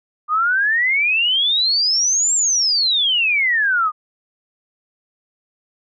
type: exponential two-way sweep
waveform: sine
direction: up then down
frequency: 1201 to 7580 to 1201 Hz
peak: -14 dBFS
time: 0.28-3.92 s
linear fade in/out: 50 ms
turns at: 2.34 s
effects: none